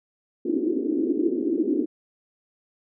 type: band-pass noise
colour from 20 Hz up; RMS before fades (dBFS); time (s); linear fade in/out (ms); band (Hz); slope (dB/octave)
white; -24; 0.45-1.86; 10; 270 to 360; 48
effects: none